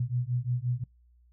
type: beating tone pair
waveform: sine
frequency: 120.5 / 126.2 Hz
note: B2 / B2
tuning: -42 / +38 cents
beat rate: 5.7 Hz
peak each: -30 dBFS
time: 0-0.84 s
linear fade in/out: 5 ms
effects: noise-tail reverb RT60 0.2 s tail -26 dB re dry + added 60 Hz sine -58 dBFS peak until 1.32 s